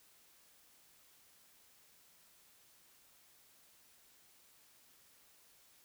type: silence
effects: white hiss -66 dBFS RMS until 5.84 s